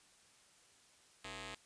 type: ring-modulated tone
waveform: 5% pulse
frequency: 200 Hz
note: G3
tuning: 35 cents sharp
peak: -31 dBFS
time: 1.24-1.55 s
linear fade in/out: 5 ms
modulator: 1460 Hz
effects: white hiss -66 dBFS RMS until 1.65 s + resampled to 22050 Hz